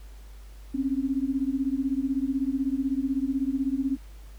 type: beating tone pair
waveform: sine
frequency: 261.6 / 277.6 Hz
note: C4 / C#4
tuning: 0 / +3 cents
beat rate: 16 Hz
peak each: -27 dBFS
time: 0.74-3.97 s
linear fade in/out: 10 ms
effects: added 50 Hz sine -42 dBFS peak until 4.38 s + pink hiss -57 dBFS RMS until 4.38 s